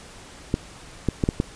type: clicks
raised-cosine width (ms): 3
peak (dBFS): -7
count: 5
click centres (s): 0.541 / 1.087 / 1.238 / 1.289 / 1.401
effects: pink hiss -44 dBFS RMS until 1.55 s + resampled to 22050 Hz